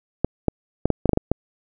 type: clicks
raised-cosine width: 2 ms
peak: -4 dBFS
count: 9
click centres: 0.246 / 0.483 / 0.856 / 0.903 / 1.057 / 1.093 / 1.133 / 1.174 / 1.316 s
effects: none